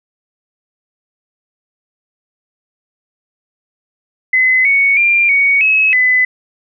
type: tone with pitch steps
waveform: sine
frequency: 2033 / 2224 / 2386 / 2237 / 2571 / 2009 Hz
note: B6 / C#7 / D7 / C#7 / E7 / B6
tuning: +50 / +5 / +27 / +15 / -44 / +29 cents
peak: -8 dBFS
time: 4.33-6.25 s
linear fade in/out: 5 ms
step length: 320 ms
effects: none